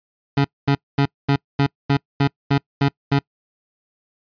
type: tone bursts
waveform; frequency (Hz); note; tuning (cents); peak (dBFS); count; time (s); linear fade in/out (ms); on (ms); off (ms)
25% pulse; 140; C#3; +18; -10; 10; 0.37-3.19; 5; 75; 230
effects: noise-tail reverb RT60 0.1 s tail -26 dB re dry + resampled to 11025 Hz